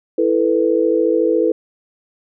sine chord, E suspended fourth, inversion none, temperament equal, 329.6 / 440 / 493.9 Hz, E4 / A4 / B4, 0 / 0 / 0 cents, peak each -17 dBFS, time 0.18-1.52 s, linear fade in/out 5 ms, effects none

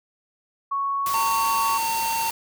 sine tone with pitch glide, 1108.7 to 1115.8 Hz, C#6 to C#6, 0 to +11 cents, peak -22 dBFS, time 0.71-1.78 s, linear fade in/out 10 ms, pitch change +11 cents, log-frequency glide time 0.86-1.59 s
white noise, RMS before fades -31 dBFS, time 1.06-2.31 s, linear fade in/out 2 ms
square tone, 910 Hz, A#5, 42 cents flat, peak -24 dBFS, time 1.14-2.3 s, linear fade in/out 0 ms
effects none

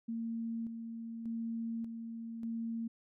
sine tone with tremolo, 228.7 Hz, A#3, 33 cents flat, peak -35 dBFS, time 0.08-2.88 s, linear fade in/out 10 ms, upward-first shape square, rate 0.85 Hz, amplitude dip 45%, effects none

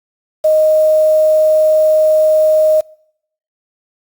sine tone with quantisation, 622.3 Hz, D#5, in tune, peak -7 dBFS, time 0.44-2.81 s, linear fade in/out 10 ms, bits 5, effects noise-tail reverb RT60 0.7 s tail -25 dB re dry + Opus 48 kbps

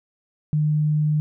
sine tone, 151.6 Hz, D#3, 45 cents flat, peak -17 dBFS, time 0.53-1.2 s, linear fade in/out 0 ms, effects none

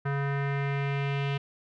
square tone with low-pass filter sweep, 140 Hz, C#3, 18 cents sharp, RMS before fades -29 dBFS, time 0.05-1.38 s, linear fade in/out 10 ms, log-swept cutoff 1600 to 2900 Hz, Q 2.8, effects none

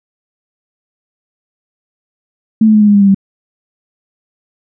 sine tone with pitch steps, 220 / 216.2 / 212.5 / 208.9 / 205.3 / 201.7 / 198.28 / 194.87 Hz, A3 / A3 / G#3 / G#3 / G#3 / G3 / G3 / G3, 0 / -30 / +40 / +10 / -20 / +50 / +20 / -10 cents, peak -4 dBFS, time 2.61-3.146 s, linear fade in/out 5 ms, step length 67 ms, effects none

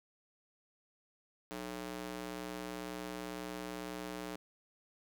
square tone with high-pass filter, 61 Hz, B1, 21 cents flat, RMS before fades -43 dBFS, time 1.51-4.36 s, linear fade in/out 0 ms, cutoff 280 Hz, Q 0.93, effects none

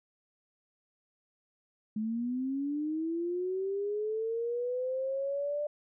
sine linear sweep, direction up, 211.7 to 595 Hz, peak -30 dBFS, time 1.96-5.67 s, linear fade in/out 5 ms, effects none

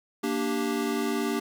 square chord, G minor, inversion first, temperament equal, 233.1 / 293.7 / 392 Hz, Bb3 / D4 / G4, 0 / 0 / 0 cents, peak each -31 dBFS, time 0.23-1.4 s, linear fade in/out 10 ms, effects 10-bit

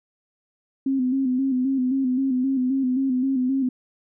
sine tone with vibrato, 261.1 Hz, C4, 3 cents flat, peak -19 dBFS, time 0.86-3.69 s, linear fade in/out 5 ms, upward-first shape square, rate 3.8 Hz, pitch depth 54 cents each way, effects none

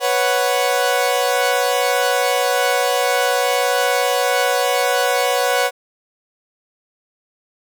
sawtooth chord, B suspended second, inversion none, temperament equal, 493.9 / 554.4 / 740 Hz, B4 / C#5 / F#5, 0 / 0 / 0 cents, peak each -16 dBFS, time 0-5.71 s, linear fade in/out 50 ms, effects none

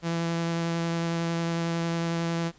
sawtooth tone with vibrato, 167.6 Hz, E3, 29 cents sharp, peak -22 dBFS, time 0.02-2.52 s, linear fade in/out 50 ms, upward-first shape sine, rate 11 Hz, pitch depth 9 cents each way, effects pink hiss -58 dBFS RMS until 2.58 s + resampled to 16000 Hz

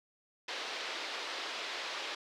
white band-pass noise, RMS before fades -40 dBFS, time 0.48-2.15 s, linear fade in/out 5 ms, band 340 to 4400 Hz, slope 24 dB/octave, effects none

